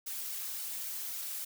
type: noise with flanger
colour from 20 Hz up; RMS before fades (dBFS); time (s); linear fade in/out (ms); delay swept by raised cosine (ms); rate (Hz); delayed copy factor
blue; -39; 0.06-1.45; 10; 1.3 to 5; 3.7; +0.8
effects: none

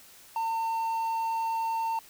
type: tone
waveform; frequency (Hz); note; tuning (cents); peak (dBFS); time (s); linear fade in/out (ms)
triangle; 905; A5; +48; -25; 0.36-1.99; 2
effects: white hiss -53 dBFS RMS until 2.09 s

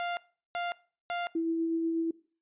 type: tone bursts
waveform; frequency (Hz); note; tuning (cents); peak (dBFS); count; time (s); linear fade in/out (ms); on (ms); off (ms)
sawtooth; 698.5; F5; 0; -27; 3; 0-1.27; 0; 170; 380
type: tone with tremolo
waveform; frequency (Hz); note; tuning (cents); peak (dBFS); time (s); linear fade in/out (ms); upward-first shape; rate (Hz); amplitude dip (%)
sine; 329.1; E4; -3; -26; 1.35-2.11; 5; sine; 8.2; 25
effects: noise-tail reverb RT60 0.4 s tail -21 dB re dry + resampled to 8000 Hz

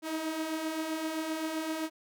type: beating tone pair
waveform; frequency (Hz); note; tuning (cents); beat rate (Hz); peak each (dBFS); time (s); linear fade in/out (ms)
sawtooth; 311.1 / 318.8; D#4 / D#4; 0 / +42; 7.7; -36 / -29; 0.02-1.9; 50
effects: none

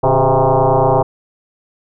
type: tone with frequency modulation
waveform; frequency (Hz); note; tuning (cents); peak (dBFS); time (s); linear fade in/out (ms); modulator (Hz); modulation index
sine; 146.5; D3; -4; -9; 0.03-1.03; 10; 132; 6.5
effects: none

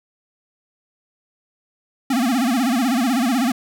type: tone with vibrato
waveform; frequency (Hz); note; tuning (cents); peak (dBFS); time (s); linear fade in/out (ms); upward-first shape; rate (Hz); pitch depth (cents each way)
square; 249.4; B3; +17; -17; 2.1-3.52; 5; sine; 16; 180
effects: none

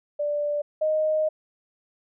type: tone pair in turn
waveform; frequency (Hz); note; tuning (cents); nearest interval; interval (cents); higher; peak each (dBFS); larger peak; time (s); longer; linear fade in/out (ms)
sine; 587.3 / 620.8; D5 / D#5; 0 / -4; minor second; 96; second; -23 / -20; second; 0.19-0.62 / 0.81-1.29; second; 10
effects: none

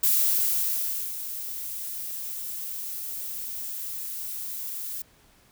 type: noise with ADSR envelope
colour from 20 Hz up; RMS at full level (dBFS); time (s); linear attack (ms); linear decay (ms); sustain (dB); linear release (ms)
violet; -21; 0.03-5.02; 6; 1100; -13; 3
effects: pink hiss -59 dBFS RMS until 5.51 s

